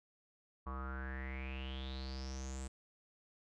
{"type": "tone with low-pass filter sweep", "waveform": "square", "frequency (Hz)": 65.9, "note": "C2", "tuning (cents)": 13, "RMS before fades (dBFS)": -43, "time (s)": [0.66, 2.68], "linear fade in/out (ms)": 10, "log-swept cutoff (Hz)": [1100, 8100], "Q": 9.6, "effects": []}